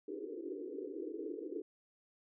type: band-pass noise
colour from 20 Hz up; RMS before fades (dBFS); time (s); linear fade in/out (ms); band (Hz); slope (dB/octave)
pink; -43; 0.08-1.62; 5; 290 to 470; 96
effects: none